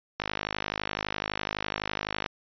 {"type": "click train", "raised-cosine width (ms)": 0.3, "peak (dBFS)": -12, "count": 108, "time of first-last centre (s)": [0.2, 2.262], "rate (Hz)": 51.9, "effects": ["resampled to 11025 Hz"]}